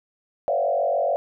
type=tone with frequency modulation; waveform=sine; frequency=622.3 Hz; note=D#5; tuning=in tune; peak=-19 dBFS; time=0.48-1.16 s; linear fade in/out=0 ms; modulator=47 Hz; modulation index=2.1; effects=none